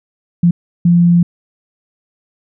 sine tone bursts at uneven times, 172.9 Hz, F3, 17 cents flat, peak -6 dBFS, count 2, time 0.43-0.51 / 0.85-1.23 s, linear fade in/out 5 ms, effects none

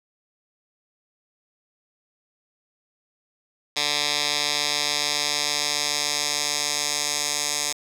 10% pulse tone with band-pass filter sweep, 146.83 Hz, D3, in tune, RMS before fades -25 dBFS, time 3.76-7.73 s, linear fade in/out 10 ms, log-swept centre 4400 to 6600 Hz, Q 1.7, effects none

